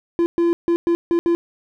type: tone bursts at uneven times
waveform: triangle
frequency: 341 Hz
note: F4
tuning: 41 cents flat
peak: -12 dBFS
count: 6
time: 0.19-0.26 / 0.38-0.53 / 0.68-0.76 / 0.87-0.95 / 1.11-1.19 / 1.26-1.35 s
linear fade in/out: 0 ms
effects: none